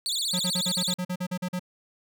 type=tone with vibrato; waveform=30% pulse; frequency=3951 Hz; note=B7; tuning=in tune; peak=-23 dBFS; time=0.06-0.94 s; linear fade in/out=0 ms; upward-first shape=sine; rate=16 Hz; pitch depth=260 cents each way
type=tone bursts; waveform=square; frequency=180.9 Hz; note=F#3; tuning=39 cents flat; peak=-28 dBFS; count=12; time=0.33-1.595 s; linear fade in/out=10 ms; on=66 ms; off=43 ms
effects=none